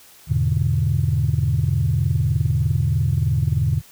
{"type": "chord", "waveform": "sine", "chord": "E dominant seventh", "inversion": "none", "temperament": "equal with one note detuned", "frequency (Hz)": [83.27, 103.83, 123.47, 146.83], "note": ["E2", "G#2", "B2", "D3"], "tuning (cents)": [18, 0, 0, 0], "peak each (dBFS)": [-22, -22, -21, -21], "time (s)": [0.27, 3.82], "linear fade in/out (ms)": 50, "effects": ["tanh soft clip ceiling -8 dBFS", "white hiss -48 dBFS RMS until 3.91 s"]}